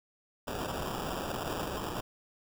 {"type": "noise with sample-and-hold", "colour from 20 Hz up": "white", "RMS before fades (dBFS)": -36, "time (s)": [0.47, 2.01], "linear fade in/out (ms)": 10, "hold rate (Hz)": 2100, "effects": []}